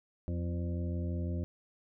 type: harmonic tone with a mistuned harmonic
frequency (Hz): 85.9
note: F2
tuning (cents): -28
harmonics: 1 / 2 / 3 / 4 / 6 / 7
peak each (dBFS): -33 / -39 / -43 / -45 / -49 / -50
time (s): 0.28-1.44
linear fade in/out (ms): 0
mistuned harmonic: 2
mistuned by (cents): +60
effects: none